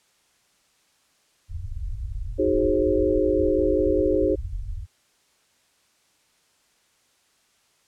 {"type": "low-pass noise", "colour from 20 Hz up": "pink", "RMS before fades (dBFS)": -31, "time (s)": [1.48, 4.87], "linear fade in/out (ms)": 50, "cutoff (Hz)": 100, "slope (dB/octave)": 48}
{"type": "chord", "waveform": "sine", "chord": "Ab dominant seventh", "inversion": "second", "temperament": "equal with one note detuned", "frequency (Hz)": [311.1, 370, 415.3, 535.8], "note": ["Eb4", "Gb4", "Ab4", "C5"], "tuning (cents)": [0, 0, 0, 41], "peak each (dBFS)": -24, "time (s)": [2.38, 4.36], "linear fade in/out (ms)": 20}
{"effects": ["white hiss -64 dBFS RMS until 7.87 s", "low-pass 9000 Hz 12 dB/octave"]}